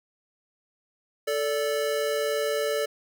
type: tone pair together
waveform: square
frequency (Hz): 440 / 580.3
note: A4 / D5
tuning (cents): 0 / -21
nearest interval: perfect fourth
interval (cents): 479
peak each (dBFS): -28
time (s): 1.27-2.86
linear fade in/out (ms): 10
effects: none